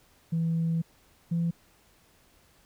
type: tone pair in turn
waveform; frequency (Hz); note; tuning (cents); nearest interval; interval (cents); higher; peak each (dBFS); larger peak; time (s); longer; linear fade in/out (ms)
sine; 164.81 / 168.76; E3 / E3; 0 / +41; unison; 41; second; -23; neither; 0.32-0.82 / 1.31-1.51; first; 10
effects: tanh soft clip ceiling -21 dBFS + pink hiss -62 dBFS RMS until 2.65 s